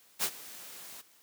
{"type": "noise with ADSR envelope", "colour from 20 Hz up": "white", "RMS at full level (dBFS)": -28, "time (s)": [0.19, 1.02], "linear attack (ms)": 43, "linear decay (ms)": 67, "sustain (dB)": -19, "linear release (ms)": 17, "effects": ["white hiss -62 dBFS RMS until 1.22 s", "high-pass 150 Hz 12 dB/octave"]}